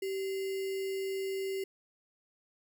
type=tone with sample-and-hold; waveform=sine; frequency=386.5 Hz; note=G4; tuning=24 cents flat; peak=-32 dBFS; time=0.02-1.64 s; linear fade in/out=5 ms; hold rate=2450 Hz; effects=none